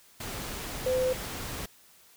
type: tone in noise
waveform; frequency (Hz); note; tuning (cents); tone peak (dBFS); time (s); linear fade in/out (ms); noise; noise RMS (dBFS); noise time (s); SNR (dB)
sine; 512; C5; -38; -24; 0.86-1.13; 5; pink; -37; 0.2-1.66; +10
effects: white hiss -58 dBFS RMS until 2.16 s